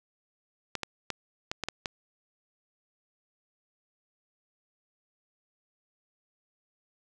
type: clicks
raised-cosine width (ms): 0.2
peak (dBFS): -14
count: 7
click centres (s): 0.753 / 0.833 / 1.103 / 1.515 / 1.637 / 1.686 / 1.858
effects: none